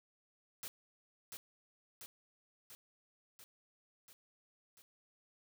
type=noise with echo; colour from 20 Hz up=white; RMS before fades=-45 dBFS; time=0.63-0.68 s; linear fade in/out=0 ms; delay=690 ms; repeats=6; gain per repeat=-3 dB; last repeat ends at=4.82 s; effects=none